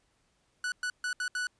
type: tone bursts at uneven times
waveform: 45% pulse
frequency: 1480 Hz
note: F#6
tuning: in tune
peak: -30 dBFS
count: 5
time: 0.64-0.72 / 0.83-0.9 / 1.04-1.13 / 1.2-1.28 / 1.35-1.47 s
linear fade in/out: 2 ms
effects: pink hiss -72 dBFS RMS until 1.59 s + resampled to 22050 Hz